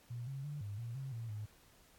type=tone with pitch steps; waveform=sine; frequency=120.1 / 136 / 146.6 / 102.3 / 117.5 / 134.6 / 115.3 / 105.9 Hz; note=B2 / C#3 / D3 / G#2 / A#2 / C3 / A#2 / G#2; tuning=-48 / -33 / -3 / -26 / +14 / +49 / -19 / +34 cents; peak=-40 dBFS; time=0.1-1.46 s; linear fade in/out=10 ms; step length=170 ms; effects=pink hiss -65 dBFS RMS until 1.98 s + AAC 64 kbps